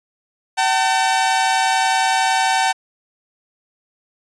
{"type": "tone pair together", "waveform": "sawtooth", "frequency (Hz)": [764, 895], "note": ["G5", "A5"], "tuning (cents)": [-45, 29], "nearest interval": "minor third", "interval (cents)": 274, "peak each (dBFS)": [-13, -15], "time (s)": [0.57, 2.73], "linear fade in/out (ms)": 20, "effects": ["resampled to 22050 Hz"]}